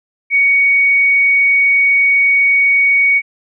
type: tone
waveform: sine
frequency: 2238 Hz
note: C#7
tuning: 16 cents sharp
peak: -8 dBFS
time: 0.3-3.22 s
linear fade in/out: 50 ms
effects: none